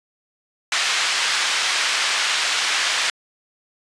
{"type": "band-pass noise", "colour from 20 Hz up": "pink", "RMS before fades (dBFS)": -21, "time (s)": [0.72, 3.1], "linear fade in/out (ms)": 2, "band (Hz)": [1600, 5600], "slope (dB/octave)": 12, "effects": ["resampled to 22050 Hz"]}